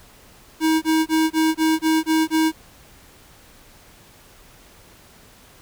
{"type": "tone bursts", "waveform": "square", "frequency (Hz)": 318, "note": "D#4", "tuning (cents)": 38, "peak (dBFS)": -16, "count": 8, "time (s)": [0.6, 2.521], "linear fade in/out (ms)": 50, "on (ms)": 220, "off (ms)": 23, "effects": ["pink hiss -49 dBFS RMS until 5.61 s"]}